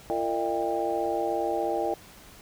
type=harmonic tone with a mistuned harmonic; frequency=113.9 Hz; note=A#2; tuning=40 cents flat; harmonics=3 / 4 / 5 / 6 / 7; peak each=-31 / -32 / -31 / -35 / -30 dBFS; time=0.1-1.94 s; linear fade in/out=0 ms; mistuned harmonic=5; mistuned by=+110 cents; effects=pink hiss -50 dBFS RMS until 2.41 s